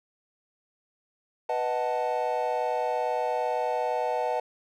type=chord; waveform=triangle; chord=B dominant seventh; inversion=none; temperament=equal; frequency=493.9 / 622.3 / 740 / 880 Hz; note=B4 / D#5 / F#5 / A5; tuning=0 / 0 / 0 / 0 cents; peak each=-29 dBFS; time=1.49-4.4 s; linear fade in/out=5 ms; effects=none